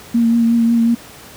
sine tone with vibrato, 232 Hz, A#3, 8 cents flat, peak -10 dBFS, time 0.14-0.95 s, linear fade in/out 10 ms, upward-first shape triangle, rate 5.5 Hz, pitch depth 26 cents each way, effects pink hiss -38 dBFS RMS until 1.36 s + high-pass 80 Hz 12 dB/octave

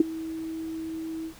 sine tone with ADSR envelope, 322.6 Hz, E4, 37 cents flat, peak -11 dBFS, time 0-1.34 s, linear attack 4 ms, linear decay 17 ms, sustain -20 dB, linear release 83 ms, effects pink hiss -50 dBFS RMS until 1.39 s

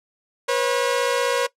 sawtooth tone pair together, 486.3 / 542 Hz, B4 / C#5, -27 / -39 cents, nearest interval major second, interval 188 cents, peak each -18 dBFS, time 0.48-1.47 s, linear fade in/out 10 ms, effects noise-tail reverb RT60 0.1 s tail -19 dB re dry + low-pass 10000 Hz 12 dB/octave

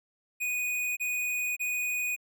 square tone bursts, 2478 Hz, D#7, 8 cents flat, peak -29 dBFS, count 3, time 0.4-2.164 s, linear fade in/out 20 ms, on 570 ms, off 27 ms, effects none

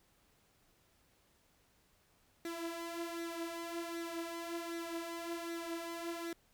sawtooth tone with flanger, 336.5 Hz, E4, 36 cents sharp, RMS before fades -42 dBFS, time 2.45-6.33 s, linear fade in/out 2 ms, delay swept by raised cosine 0.5 to 5 ms, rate 1.3 Hz, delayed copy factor +0.6, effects pink hiss -71 dBFS RMS until 6.53 s

